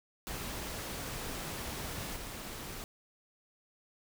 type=noise with level steps; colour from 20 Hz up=pink; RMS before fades=-40 / -43 dBFS; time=0.27-2.84 s; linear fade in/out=0 ms; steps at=2.16 s; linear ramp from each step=2 ms; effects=none